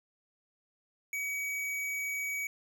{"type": "tone with hard clipping", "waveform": "triangle", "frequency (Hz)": 2267, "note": "C#7", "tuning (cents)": 38, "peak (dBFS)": -34, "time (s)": [1.13, 2.47], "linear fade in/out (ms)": 2, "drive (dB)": 18, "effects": []}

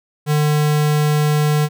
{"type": "tone", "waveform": "square", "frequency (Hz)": 150, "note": "D3", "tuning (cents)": 37, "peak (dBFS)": -14, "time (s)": [0.26, 1.69], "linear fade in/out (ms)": 50, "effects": []}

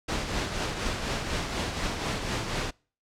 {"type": "noise with tremolo", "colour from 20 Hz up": "pink", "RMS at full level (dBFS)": -28, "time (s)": [0.08, 2.71], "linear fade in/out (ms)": 10, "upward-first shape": "triangle", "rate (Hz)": 4.1, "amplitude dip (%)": 50, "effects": ["noise-tail reverb RT60 0.4 s tail -26 dB re dry", "low-pass 6000 Hz 12 dB/octave"]}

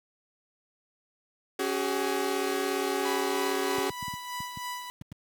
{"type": "chord", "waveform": "sawtooth", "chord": "C# suspended fourth", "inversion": "none", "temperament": "equal with one note detuned", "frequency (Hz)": [277.2, 378, 415.3], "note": ["C#4", "F#4", "G#4"], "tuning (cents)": [0, 37, 0], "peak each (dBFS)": [-30, -26, -28], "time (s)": [1.59, 3.9], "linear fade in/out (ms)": 5}
{"type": "tone with tremolo", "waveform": "sawtooth", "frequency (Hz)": 987.8, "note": "B5", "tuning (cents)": 0, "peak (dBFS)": -29, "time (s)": [3.05, 4.9], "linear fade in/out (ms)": 0, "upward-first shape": "sine", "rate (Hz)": 3.2, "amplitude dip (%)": 50}
{"type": "clicks", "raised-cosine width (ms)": 5, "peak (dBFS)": -27, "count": 9, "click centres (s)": [3.783, 3.903, 4.027, 4.081, 4.138, 4.404, 4.573, 5.014, 5.119]}
{"effects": ["high-pass 100 Hz 12 dB/octave", "8-bit"]}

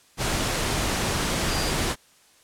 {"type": "tone in noise", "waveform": "sine", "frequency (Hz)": 4761, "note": "D8", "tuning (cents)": 23, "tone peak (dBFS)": -32, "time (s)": [1.47, 1.73], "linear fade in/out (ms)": 50, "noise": "pink", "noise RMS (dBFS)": -25, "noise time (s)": [0.17, 1.96], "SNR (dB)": -10, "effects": ["white hiss -57 dBFS RMS until 2.43 s", "low-pass 10000 Hz 12 dB/octave"]}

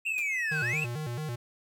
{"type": "tone with pitch glide", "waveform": "triangle", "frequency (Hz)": [2556, 2577], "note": ["D#7", "E7"], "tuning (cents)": [46, -40], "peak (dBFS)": -33, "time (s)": [0.05, 0.86], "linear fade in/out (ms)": 5, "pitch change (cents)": 14, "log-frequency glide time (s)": [0.25, 0.38]}
{"type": "linear two-way sweep", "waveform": "triangle", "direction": "down then up", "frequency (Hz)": [2755, 1441, 2755], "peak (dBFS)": -27, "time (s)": [0.06, 0.84], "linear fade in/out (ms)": 5, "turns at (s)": 0.61}
{"type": "noise with exponential decay", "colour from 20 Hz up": "white", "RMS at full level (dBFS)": -42, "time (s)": [0.18, 0.3], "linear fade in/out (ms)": 1, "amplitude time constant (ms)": 24}
{"type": "tone with vibrato", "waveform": "square", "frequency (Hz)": 135.9, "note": "C#3", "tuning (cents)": -34, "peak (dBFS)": -33, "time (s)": [0.51, 1.36], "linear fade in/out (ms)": 10, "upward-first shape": "square", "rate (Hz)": 4.5, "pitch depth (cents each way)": 220}
{"effects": []}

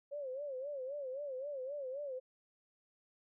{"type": "tone with vibrato", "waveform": "sine", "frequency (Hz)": 547, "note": "C#5", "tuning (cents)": -23, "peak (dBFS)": -39, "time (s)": [0.11, 2.2], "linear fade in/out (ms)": 20, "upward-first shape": "sine", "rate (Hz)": 3.8, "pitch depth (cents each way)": 130, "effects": []}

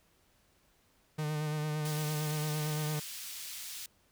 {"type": "tone with vibrato", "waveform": "45% pulse", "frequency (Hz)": 152.1, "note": "D#3", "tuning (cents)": -39, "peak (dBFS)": -32, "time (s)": [1.18, 3], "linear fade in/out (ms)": 10, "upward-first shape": "sine", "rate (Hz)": 8.8, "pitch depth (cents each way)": 28}
{"type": "high-pass noise", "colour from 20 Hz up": "pink", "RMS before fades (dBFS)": -43, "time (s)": [1.85, 3.86], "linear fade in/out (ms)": 2, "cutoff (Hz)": 3300, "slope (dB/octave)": 12}
{"effects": ["pink hiss -69 dBFS RMS until 4.11 s"]}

